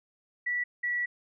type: tone pair in turn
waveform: sine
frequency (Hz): 1950 / 1942.9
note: B6 / B6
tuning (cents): -23 / -29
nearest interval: unison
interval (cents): 6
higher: first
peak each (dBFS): -27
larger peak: neither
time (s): 0.46-0.64 / 0.83-1.06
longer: second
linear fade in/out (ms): 10
effects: none